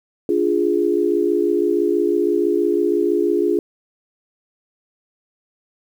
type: chord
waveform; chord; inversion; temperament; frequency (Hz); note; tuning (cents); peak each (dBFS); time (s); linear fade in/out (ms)
sine; D diminished; none; equal; 293.7 / 349.2 / 415.3; D4 / F4 / Ab4; 0 / 0 / 0; -22 / -18 / -19; 0.29-3.59; 2
effects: 8-bit